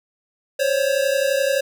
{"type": "tone pair together", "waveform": "square", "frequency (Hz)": [531.4, 563], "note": ["C5", "C#5"], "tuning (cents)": [27, 27], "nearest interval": "minor second", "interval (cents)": 100, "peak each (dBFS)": -21, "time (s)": [0.59, 1.61], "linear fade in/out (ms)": 10, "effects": []}